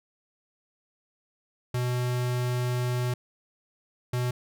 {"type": "tone pair in turn", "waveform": "square", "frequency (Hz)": [123.9, 123.9], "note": ["B2", "B2"], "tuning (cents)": [6, 6], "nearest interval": "unison", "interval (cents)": 0, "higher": "neither", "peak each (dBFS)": -26, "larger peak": "neither", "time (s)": [[1.74, 3.14], [4.13, 4.31]], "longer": "first", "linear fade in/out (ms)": 5, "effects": []}